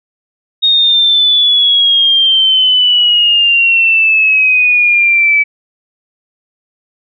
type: exponential sweep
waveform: sine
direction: down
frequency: 3729 to 2292 Hz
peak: -6 dBFS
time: 0.62-5.44 s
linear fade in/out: 20 ms
effects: none